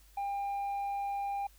sine tone with tanh clipping, 800 Hz, G5, 35 cents sharp, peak -33 dBFS, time 0.17-1.47 s, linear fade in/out 5 ms, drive 3 dB, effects added 50 Hz sine -58 dBFS peak until 1.58 s + white hiss -64 dBFS RMS until 1.58 s

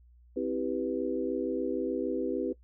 sine chord, C major seventh, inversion none, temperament equal with one note detuned, 261.6 / 325.3 / 392 / 493.9 Hz, C4 / E4 / G4 / B4, 0 / -23 / 0 / 0 cents, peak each -34 dBFS, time 0.36-2.53 s, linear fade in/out 10 ms, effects noise-tail reverb RT60 0.1 s tail -18 dB re dry + added 60 Hz sine -55 dBFS peak until 2.63 s

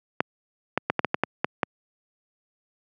clicks, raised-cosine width 0.5 ms, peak -5 dBFS, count 9, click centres 0.205 / 0.776 / 0.9 / 0.993 / 1.047 / 1.144 / 1.236 / 1.445 / 1.632 s, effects high-pass 150 Hz 12 dB/octave

